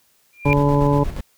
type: tone with exponential growth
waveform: sine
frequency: 2389 Hz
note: D7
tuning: 29 cents sharp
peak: -15 dBFS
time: 0.33-0.53 s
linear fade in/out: 0 ms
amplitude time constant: 43 ms
type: harmonic tone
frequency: 143.2 Hz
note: D3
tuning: 43 cents flat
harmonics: 1 / 2 / 3 / 4 / 6 / 7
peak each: -17 / -20 / -22 / -23 / -25 / -25 dBFS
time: 0.45-1.04 s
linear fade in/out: 10 ms
type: noise with tremolo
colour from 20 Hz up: brown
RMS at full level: -25 dBFS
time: 0.45-1.21 s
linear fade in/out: 5 ms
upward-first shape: square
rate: 8.4 Hz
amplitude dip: 50%
effects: white hiss -60 dBFS RMS until 1.37 s